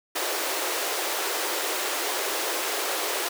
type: high-pass noise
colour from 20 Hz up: pink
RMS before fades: -28 dBFS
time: 0.15-3.29 s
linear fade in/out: 10 ms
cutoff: 340 Hz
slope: 48 dB/octave
effects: none